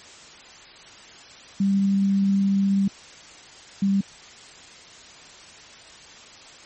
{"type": "tone bursts at uneven times", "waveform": "sine", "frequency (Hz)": 196.7, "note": "G3", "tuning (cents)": 6, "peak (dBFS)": -17, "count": 2, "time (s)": [[1.6, 2.88], [3.82, 4.01]], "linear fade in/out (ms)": 5, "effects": ["white hiss -45 dBFS RMS until 6.65 s", "MP3 32 kbps"]}